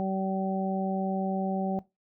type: harmonic tone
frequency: 191.4 Hz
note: G3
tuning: 41 cents flat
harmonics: 1 / 2 / 3 / 4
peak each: -29 / -36 / -35 / -33 dBFS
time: 0-1.79 s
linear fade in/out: 0 ms
effects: noise-tail reverb RT60 0.2 s tail -18 dB re dry